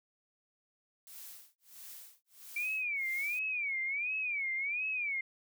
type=noise with tremolo; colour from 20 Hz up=blue; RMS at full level=-48 dBFS; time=1.07-3.39 s; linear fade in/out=0 ms; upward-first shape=sine; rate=1.5 Hz; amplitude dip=100%
type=tone with vibrato; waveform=sine; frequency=2323 Hz; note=D7; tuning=20 cents flat; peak=-32 dBFS; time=2.56-5.21 s; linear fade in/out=5 ms; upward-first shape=sine; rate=1.4 Hz; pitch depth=180 cents each way
effects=none